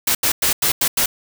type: noise bursts at uneven times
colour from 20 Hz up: white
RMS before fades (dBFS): -17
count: 6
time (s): 0.07-0.15 / 0.23-0.32 / 0.42-0.53 / 0.62-0.72 / 0.81-0.88 / 0.97-1.06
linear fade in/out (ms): 5
effects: none